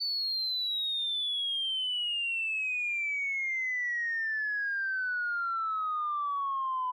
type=exponential sweep; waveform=sine; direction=down; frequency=4529 to 1000 Hz; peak=-28 dBFS; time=0-6.92 s; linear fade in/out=20 ms; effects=tanh soft clip ceiling -24 dBFS + Opus 48 kbps